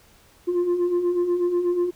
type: beating tone pair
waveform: sine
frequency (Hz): 345.5 / 353.7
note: F4 / F4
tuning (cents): -19 / +22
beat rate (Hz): 8.2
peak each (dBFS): -25 / -18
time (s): 0.47-1.91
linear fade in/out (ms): 20
effects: tanh soft clip ceiling -17 dBFS + pink hiss -55 dBFS RMS until 1.95 s